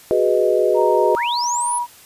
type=chord; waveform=sine; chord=G# minor seventh; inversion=third; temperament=equal; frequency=370 / 415.3 / 493.9 / 622.3 Hz; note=F#4 / G#4 / B4 / D#5; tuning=0 / 0 / 0 / 0 cents; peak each=-19 dBFS; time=0.11-1.15 s; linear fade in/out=0 ms
type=tone with pitch glide; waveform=sine; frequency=932.3 to 962.4 Hz; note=A#5 to B5; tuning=0 to -45 cents; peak=-19 dBFS; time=0.74-1.87 s; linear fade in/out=50 ms; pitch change=+55 cents; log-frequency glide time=1.06-1.37 s
type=linear sweep; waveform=sine; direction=up; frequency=1092 to 10870 Hz; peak=-22 dBFS; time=1.16-1.79 s; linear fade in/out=10 ms
effects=white hiss -45 dBFS RMS until 2.05 s + resampled to 32000 Hz